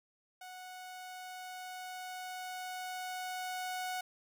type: tone with level ramp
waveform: sawtooth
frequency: 737 Hz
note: F#5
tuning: 7 cents flat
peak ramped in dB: -43 to -32 dBFS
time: 0.41-4.01 s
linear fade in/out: 5 ms
effects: none